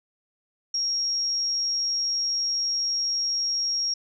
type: tone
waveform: sine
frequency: 5588 Hz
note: F8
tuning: in tune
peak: -23 dBFS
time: 0.74-3.94 s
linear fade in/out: 5 ms
effects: none